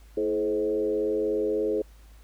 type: tone with frequency modulation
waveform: sine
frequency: 425.3 Hz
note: G#4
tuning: 41 cents sharp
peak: -23 dBFS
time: 0.17-1.82 s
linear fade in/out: 5 ms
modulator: 96.6 Hz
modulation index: 1
effects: added 53 Hz sine -48 dBFS peak until 2.23 s + pink hiss -60 dBFS RMS until 2.23 s